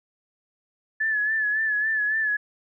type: tone with vibrato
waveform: sine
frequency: 1729 Hz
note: A6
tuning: 31 cents flat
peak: -21 dBFS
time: 1-2.37 s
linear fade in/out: 10 ms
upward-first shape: sine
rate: 3.6 Hz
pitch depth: 51 cents each way
effects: none